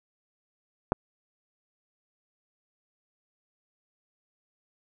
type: clicks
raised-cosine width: 1 ms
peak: -8 / -22 dBFS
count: 2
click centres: 0.921 / 0.929 s
effects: none